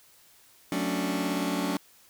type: chord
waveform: sawtooth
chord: D major seventh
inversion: first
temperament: just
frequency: 183.54 / 220.2 / 275.3 / 293.7 Hz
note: F#3 / A3 / C#4 / D4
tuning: -14 / +2 / -12 / 0 cents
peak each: -28 / -31 / -27 / -28 dBFS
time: 0.72-1.77 s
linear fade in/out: 2 ms
effects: white hiss -58 dBFS RMS until 2.09 s